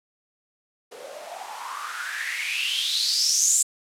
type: noise with band-pass filter sweep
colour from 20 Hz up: blue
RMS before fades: -26 dBFS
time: 0.91-3.63 s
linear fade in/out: 10 ms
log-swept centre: 460 to 7800 Hz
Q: 7.6
effects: low-pass 12000 Hz 12 dB/octave